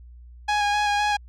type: tone with vibrato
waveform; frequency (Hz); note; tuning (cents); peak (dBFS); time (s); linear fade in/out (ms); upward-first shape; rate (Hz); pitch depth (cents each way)
sawtooth; 827; G#5; -8; -16; 0.48-1.17; 10; square; 3.9; 14
effects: added 60 Hz sine -42 dBFS peak until 1.28 s + low-pass 5000 Hz 12 dB/octave